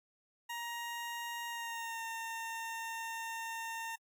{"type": "tone with pitch glide", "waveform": "20% pulse", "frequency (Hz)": [942, 910.4], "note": ["A#5", "A#5"], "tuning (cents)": [18, -41], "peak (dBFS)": -34, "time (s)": [0.49, 3.96], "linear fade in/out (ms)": 10, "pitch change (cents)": -59, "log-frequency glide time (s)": [1.48, 2.03], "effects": ["AAC 64 kbps"]}